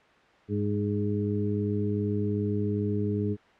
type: harmonic tone with a mistuned harmonic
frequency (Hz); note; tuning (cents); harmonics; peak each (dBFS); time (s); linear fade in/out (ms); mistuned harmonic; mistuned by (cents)
102.6; G#2; -21; 1 / 2 / 3 / 4; -29 / -30 / -33 / -32; 0.48-3.37; 50; 4; +20
effects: white hiss -57 dBFS RMS until 3.59 s + low-pass 2000 Hz 12 dB/octave